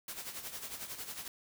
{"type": "noise with tremolo", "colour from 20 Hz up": "white", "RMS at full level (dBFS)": -41, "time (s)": [0.08, 1.28], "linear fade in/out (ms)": 2, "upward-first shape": "sine", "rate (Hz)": 11, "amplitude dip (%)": 65, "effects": []}